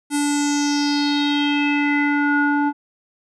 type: tone with low-pass filter sweep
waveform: square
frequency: 289.7 Hz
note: D4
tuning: 24 cents flat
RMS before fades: -19 dBFS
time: 0.1-2.73 s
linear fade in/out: 50 ms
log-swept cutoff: 9600 to 1100 Hz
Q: 5.1
effects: none